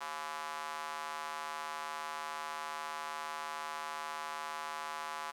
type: tone with high-pass filter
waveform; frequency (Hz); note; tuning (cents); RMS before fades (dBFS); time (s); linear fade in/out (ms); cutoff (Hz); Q
square; 77.2; D#2; -13; -41; 0-5.32; 20; 1000; 2.8
effects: low-pass 11000 Hz 12 dB/octave + 11-bit